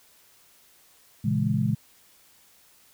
sine chord, A# half-diminished seventh, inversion none, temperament equal, 116.54 / 138.59 / 164.81 / 207.7 Hz, A#2 / C#3 / E3 / G#3, 0 / 0 / 0 / 0 cents, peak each -27 / -27 / -29 / -26 dBFS, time 1.24-1.75 s, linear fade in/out 10 ms, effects white hiss -58 dBFS RMS until 2.93 s

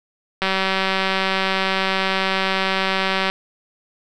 click train, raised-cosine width 0.3 ms, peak -4 dBFS, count 551, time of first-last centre 0.42-3.3 s, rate 191 Hz, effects none

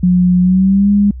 sine tone with pitch glide, 180 to 203.2 Hz, F#3 to G#3, -47 to -38 cents, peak -7 dBFS, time 0.03-1.11 s, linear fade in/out 5 ms, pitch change +209 cents, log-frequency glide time 0.41-0.9 s, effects added 63 Hz sine -25 dBFS peak until 1.2 s

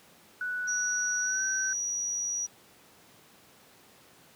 sine tone with pitch glide, 1480 to 1539.3 Hz, F#6 to G6, 0 to -32 cents, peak -30 dBFS, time 0.41-1.73 s, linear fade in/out 2 ms, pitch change +68 cents, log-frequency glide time 1.2-1.43 s
sine tone, 5800 Hz, F#8, 35 cents flat, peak -29 dBFS, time 0.67-2.47 s, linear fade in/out 20 ms
effects pink hiss -57 dBFS RMS until 4.35 s + high-pass 150 Hz 12 dB/octave

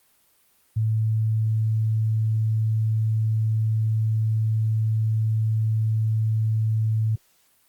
sine tone, 110 Hz, A2, in tune, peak -19 dBFS, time 0.76-7.16 s, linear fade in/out 10 ms, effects white hiss -62 dBFS RMS until 7.68 s + Opus 32 kbps

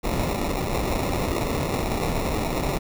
pink noise with sample-and-hold, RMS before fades -25 dBFS, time 0.03-2.79 s, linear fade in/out 20 ms, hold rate 1575 Hz, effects none

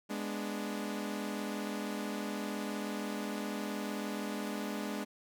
sawtooth chord, G# diminished, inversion none, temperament equal, 207.7 / 246.9 / 293.7 Hz, G#3 / B3 / D4, 0 / 0 / 0 cents, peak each -34 / -39 / -37 dBFS, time 0.09-5.05 s, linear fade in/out 20 ms, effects none

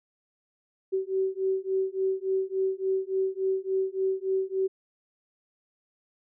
sine beating tone pair, 380 / 383.5 Hz, F#4 / G4, +46 / -38 cents, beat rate 3.5 Hz, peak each -28 dBFS, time 0.92-4.68 s, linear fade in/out 20 ms, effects none

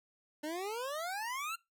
25% pulse exponential sweep, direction up, 293.7 to 1396.9 Hz, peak -33 dBFS, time 0.43-1.56 s, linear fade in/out 10 ms, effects noise-tail reverb RT60 0.2 s tail -21 dB re dry

